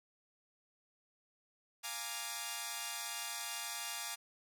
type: chord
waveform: 5% pulse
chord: Bb dominant seventh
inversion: second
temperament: equal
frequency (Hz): 698.5 / 830.6 / 932.3 / 1174.7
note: F5 / Ab5 / Bb5 / D6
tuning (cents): 0 / 0 / 0 / 0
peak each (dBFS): -35 / -33 / -34 / -33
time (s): 1.83-4.16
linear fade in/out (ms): 20
effects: none